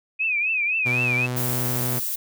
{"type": "tone with vibrato", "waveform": "sine", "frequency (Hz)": 2489, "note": "D#7", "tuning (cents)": 0, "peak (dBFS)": -20, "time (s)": [0.19, 1.27], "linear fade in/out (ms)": 20, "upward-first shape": "triangle", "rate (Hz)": 3.9, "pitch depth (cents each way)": 140}
{"type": "tone with pitch glide", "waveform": "sawtooth", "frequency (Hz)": [123.47, 124.62], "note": ["B2", "B2"], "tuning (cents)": [0, 16], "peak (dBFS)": -21, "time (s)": [0.85, 2], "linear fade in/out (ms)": 20, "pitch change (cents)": 16, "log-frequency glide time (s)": [1.1, 1.24]}
{"type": "noise", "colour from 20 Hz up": "violet", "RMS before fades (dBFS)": -27, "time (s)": [1.36, 2.16], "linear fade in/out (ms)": 10}
{"effects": []}